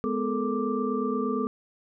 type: tone cluster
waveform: sine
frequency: 211.4 / 250 / 429.8 / 458.3 / 1176 Hz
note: G#3 / B3 / A4 / A#4 / D6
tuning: +31 / +21 / -41 / -29 / +2 cents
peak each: -32 / -29 / -30 / -35 / -33 dBFS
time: 0.04-1.47 s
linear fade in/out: 0 ms
effects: none